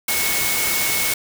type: tone in noise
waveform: sine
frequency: 2200 Hz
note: C#7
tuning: 14 cents flat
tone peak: -25 dBFS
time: 0.08-1.14 s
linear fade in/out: 5 ms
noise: white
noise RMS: -21 dBFS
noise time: 0.08-1.14 s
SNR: -7 dB
effects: none